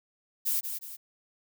violet noise with echo, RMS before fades -28 dBFS, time 0.45-0.61 s, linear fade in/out 20 ms, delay 180 ms, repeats 2, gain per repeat -7 dB, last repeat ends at 0.97 s, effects none

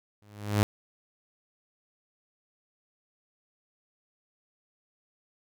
sawtooth tone with exponential growth, 103.83 Hz, G#2, in tune, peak -14 dBFS, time 0.22-0.63 s, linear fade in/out 0 ms, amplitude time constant 87 ms, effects none

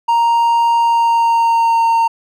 triangle tone with pitch glide, 932.3 to 917.3 Hz, A#5 to A#5, 0 to -28 cents, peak -8 dBFS, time 0.08-2.08 s, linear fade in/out 10 ms, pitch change -28 cents, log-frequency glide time 0.76-1.87 s, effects none

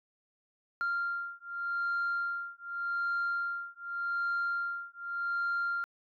sine beating tone pair, 1391 / 1391.85 Hz, F6 / F6, -7 / -6 cents, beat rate 0.85 Hz, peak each -33 / -33 dBFS, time 0.81-5.84 s, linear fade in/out 0 ms, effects tanh soft clip ceiling -26 dBFS

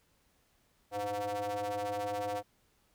square ring-modulated tone, 103.83 Hz, G#2, in tune, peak -31 dBFS, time 0.91-2.43 s, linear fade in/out 50 ms, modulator 616 Hz, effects pink hiss -71 dBFS RMS until 2.94 s

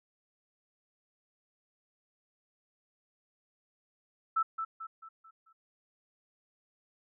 sine tone with echo, 1319 Hz, E6, 1 cent sharp, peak -25 dBFS, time 4.36-4.43 s, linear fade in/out 10 ms, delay 220 ms, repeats 5, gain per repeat -7 dB, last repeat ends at 5.53 s, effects none

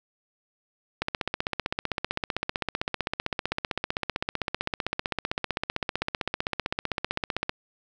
click train, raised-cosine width 0.3 ms, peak -10 dBFS, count 102, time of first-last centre 1.02-7.494 s, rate 15.6 Hz, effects none

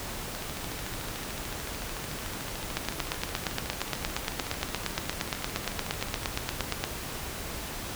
two click trains, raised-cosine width 0.2 ms, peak -20 / -10 dBFS, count 81 / 36, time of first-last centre 0.35-6.232 / 2.77-6.84 s, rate 13.6 / 8.6 Hz, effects pink hiss -37 dBFS RMS until 7.95 s

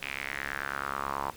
sawtooth tone with band-pass filter sweep, 69.3 Hz, C#2, in tune, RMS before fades -35 dBFS, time 0.02-1.31 s, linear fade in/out 5 ms, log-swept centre 2500 to 950 Hz, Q 4.3, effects pink hiss -50 dBFS RMS until 1.36 s

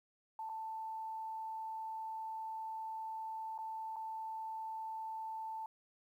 sine tone with dropouts, 885 Hz, A5, 10 cents sharp, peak -40 dBFS, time 0.39-5.66 s, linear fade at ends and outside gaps 2 ms, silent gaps 0.492-0.496 / 3.579-3.587 / 3.96-3.965 s, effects 12-bit

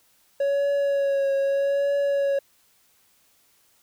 triangle tone with vibrato, 557 Hz, C#5, 8 cents sharp, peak -18 dBFS, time 0.4-2.39 s, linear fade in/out 5 ms, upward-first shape triangle, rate 0.8 Hz, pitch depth 29 cents each way, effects white hiss -62 dBFS RMS until 3.82 s

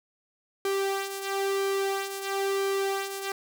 sawtooth tone with flanger, 392 Hz, G4, in tune, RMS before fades -29 dBFS, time 0.65-3.32 s, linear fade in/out 2 ms, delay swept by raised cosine 1.1 to 2.6 ms, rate 1 Hz, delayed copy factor -0.55, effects none

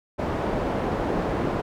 white low-pass noise, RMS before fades -26 dBFS, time 0.18-1.62 s, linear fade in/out 20 ms, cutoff 640 Hz, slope 12 dB/octave, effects none

